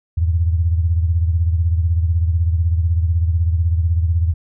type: beating tone pair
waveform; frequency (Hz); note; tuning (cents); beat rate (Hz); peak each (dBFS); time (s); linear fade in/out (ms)
sine; 82.41 / 98.41; E2 / G2; 0 / +7; 16; -14 / -22; 0.17-4.34; 10
effects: none